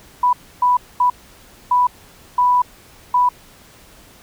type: tone bursts at uneven times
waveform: sine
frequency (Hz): 988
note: B5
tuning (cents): 0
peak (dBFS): -11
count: 6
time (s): 0.23-0.33 / 0.62-0.77 / 1-1.1 / 1.71-1.87 / 2.38-2.62 / 3.14-3.29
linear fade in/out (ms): 5
effects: pink hiss -46 dBFS RMS until 4.22 s